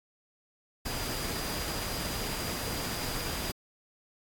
sine tone in noise, 4858 Hz, D#8, 42 cents flat, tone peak -42 dBFS, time 0.85-3.52 s, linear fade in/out 10 ms, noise pink, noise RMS -35 dBFS, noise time 0.85-3.52 s, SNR -10 dB, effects AAC 64 kbps

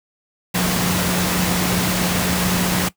sine tone in noise, 180.4 Hz, F#3, 44 cents flat, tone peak -20 dBFS, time 0.54-2.89 s, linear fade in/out 10 ms, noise pink, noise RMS -20 dBFS, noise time 0.54-2.89 s, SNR -3 dB, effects noise-tail reverb RT60 0.1 s tail -18 dB re dry + high-pass 80 Hz 12 dB/octave

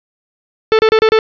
45% pulse tone bursts, 440 Hz, A4, in tune, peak -7 dBFS, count 5, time 0.72-1.189 s, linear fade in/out 0 ms, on 69 ms, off 31 ms, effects resampled to 11025 Hz + 7-bit

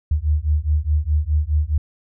sine beating tone pair, 73.42 / 78.22 Hz, D2 / D#2, 0 / +10 cents, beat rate 4.8 Hz, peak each -19 dBFS, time 0.11-1.78 s, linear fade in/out 5 ms, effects none

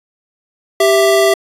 square tone pair together, 392.3 / 660.8 Hz, G4 / E5, +1 / +4 cents, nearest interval major sixth, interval 903 cents, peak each -12 dBFS, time 0.8-1.34 s, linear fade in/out 5 ms, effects resampled to 32000 Hz

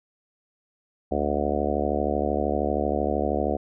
harmonic tone, 72.9 Hz, D2, 12 cents flat, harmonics 1 / 3 / 4 / 5 / 6 / 7 / 8 / 9 / 10, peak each -31 / -31 / -31 / -31 / -31 / -31 / -31 / -31 / -31 dBFS, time 1.11-3.57 s, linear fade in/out 10 ms, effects none

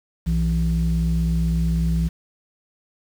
sine tone pair together, 61.9 / 165.87 Hz, B1 / E3, +5 / +11 cents, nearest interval octave + perfect fourth, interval 1706 cents, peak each -19 dBFS, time 0.26-2.09 s, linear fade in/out 20 ms, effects tanh soft clip ceiling -13 dBFS + 7-bit

